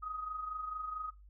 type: tone with amplitude modulation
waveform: sine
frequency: 1255 Hz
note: D#6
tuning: 15 cents sharp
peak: -35 dBFS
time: 0.02-1.11 s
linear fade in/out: 20 ms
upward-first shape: sine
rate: 24.5 Hz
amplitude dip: 55%
effects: noise-tail reverb RT60 0.2 s tail -17 dB re dry + added 50 Hz sine -54 dBFS peak until 1.29 s